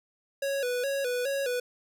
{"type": "tone with vibrato", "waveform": "square", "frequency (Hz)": 522, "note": "C5", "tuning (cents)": -4, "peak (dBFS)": -28, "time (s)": [0.42, 1.6], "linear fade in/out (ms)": 5, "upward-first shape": "square", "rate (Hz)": 2.4, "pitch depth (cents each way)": 100, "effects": []}